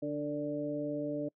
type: harmonic tone with a mistuned harmonic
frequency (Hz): 146.83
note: D3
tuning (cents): 0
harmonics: 1 / 2 / 3 / 4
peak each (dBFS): -44 / -35 / -41 / -37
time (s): 0.02-1.29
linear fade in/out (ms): 10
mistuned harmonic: 3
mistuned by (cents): +35
effects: noise-tail reverb RT60 0.1 s tail -26 dB re dry